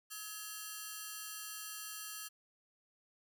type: ring-modulated tone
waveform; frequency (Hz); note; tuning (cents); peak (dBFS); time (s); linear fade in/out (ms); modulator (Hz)
5% pulse; 1480; F#6; 0; -29; 0.1-2.29; 20; 203
effects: none